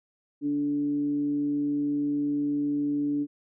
sine tone with frequency modulation, 289.9 Hz, D4, 22 cents flat, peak -24 dBFS, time 0.41-3.27 s, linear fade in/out 50 ms, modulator 147 Hz, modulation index 0.22, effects none

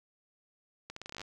accelerating click train, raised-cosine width 0.2 ms, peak -25 dBFS, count 12, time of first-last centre 0.9-1.215 s, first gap 64 ms, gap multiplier 0.82, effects none

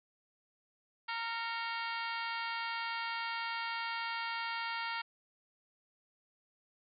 harmonic tone with a mistuned harmonic, 461.7 Hz, A#4, 17 cents flat, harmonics 2 / 3 / 4 / 5 / 6 / 7 / 8 / 9 / 10, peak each -40 / -41 / -44 / -44 / -46 / -48 / -52 / -51 / -50 dBFS, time 1.08-5.02 s, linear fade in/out 10 ms, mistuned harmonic 5, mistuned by -65 cents, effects none

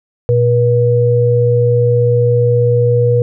sine tone pair together, 119.2 / 482.5 Hz, A#2 / B4, +39 / -40 cents, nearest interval 2 octaves, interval 2421 cents, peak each -11 dBFS, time 0.29-3.22 s, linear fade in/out 0 ms, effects none

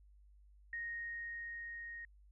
sine tone with level ramp, 1864.7 Hz, A#6, in tune, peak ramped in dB -39 to -45 dBFS, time 0.73-2.05 s, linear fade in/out 2 ms, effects added 50 Hz sine -60 dBFS peak until 2.31 s

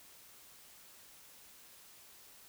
silence, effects white hiss -58 dBFS RMS until 2.48 s

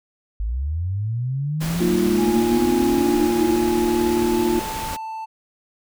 sine linear sweep, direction up, 49 to 331.3 Hz, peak -21 dBFS, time 0.4-3.56 s, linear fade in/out 0 ms
pink noise, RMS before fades -30 dBFS, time 1.6-4.97 s, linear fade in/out 20 ms
sine chord, Bb suspended fourth, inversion none, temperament just, 233.1 / 310.8 / 349.6 Hz, Bb3 / Eb4 / F4, 0 / -2 / +2 cents, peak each -23 / -25 / -19 dBFS, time 1.8-4.6 s, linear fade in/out 10 ms
triangle tone with pitch glide, 830.6 to 885.1 Hz, G#5 to A5, 0 to +10 cents, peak -26 dBFS, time 2.17-5.26 s, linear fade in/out 20 ms, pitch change +110 cents, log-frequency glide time 3.36-4.81 s
effects none

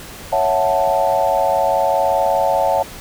sine chord, F# minor seventh, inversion second, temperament equal, 554.4 / 659.3 / 740 / 880 Hz, C#5 / E5 / F#5 / A5, 0 / 0 / 0 / 0 cents, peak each -19 dBFS, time 0.32-2.83 s, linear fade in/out 10 ms, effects pink hiss -35 dBFS RMS until 3 s

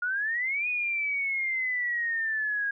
sine exponential two-way sweep, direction up then down, 1420 to 2489 to 1629 Hz, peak -26 dBFS, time 0.02-2.71 s, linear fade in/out 5 ms, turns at 0.68 s, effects none

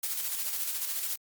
blue noise with tremolo, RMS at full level -31 dBFS, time 0.03-1.16 s, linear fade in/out 5 ms, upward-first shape square, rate 14 Hz, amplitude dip 40%, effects Opus 48 kbps

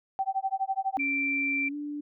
sine tone with tremolo, 773 Hz, G5, 24 cents flat, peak -23 dBFS, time 0.19-0.97 s, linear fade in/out 0 ms, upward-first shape sine, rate 12 Hz, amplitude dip 100%
sine tone with pitch glide, 277.5 to 293.3 Hz, C#4 to D4, +2 to -2 cents, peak -32 dBFS, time 0.97-2.01 s, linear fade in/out 10 ms, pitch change +96 cents, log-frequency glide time 1.69-1.75 s
sine tone, 2349 Hz, D7, in tune, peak -26 dBFS, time 0.99-1.69 s, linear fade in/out 10 ms
effects none

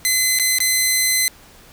10% pulse tone with dropouts, 2040 Hz, C7, 44 cents flat, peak -6 dBFS, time 0.05-1.28 s, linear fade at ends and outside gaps 0 ms, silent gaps 0.388-0.397 / 0.585-0.603 s, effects pink hiss -46 dBFS RMS until 1.72 s

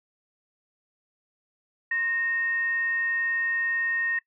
sine tone with frequency modulation, 1851 Hz, A#6, 13 cents flat, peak -24 dBFS, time 1.91-4.19 s, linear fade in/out 5 ms, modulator 788 Hz, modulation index 0.21, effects noise-tail reverb RT60 0.1 s tail -20 dB re dry

